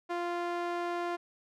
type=tone with band-pass filter; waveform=sawtooth; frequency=347.8 Hz; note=F4; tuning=7 cents flat; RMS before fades=-34 dBFS; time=0.09-1.17 s; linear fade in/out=20 ms; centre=850 Hz; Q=0.74; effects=none